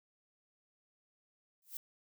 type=noise with exponential growth; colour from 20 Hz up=violet; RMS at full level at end=-38 dBFS; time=1.62-1.77 s; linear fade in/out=2 ms; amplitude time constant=31 ms; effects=none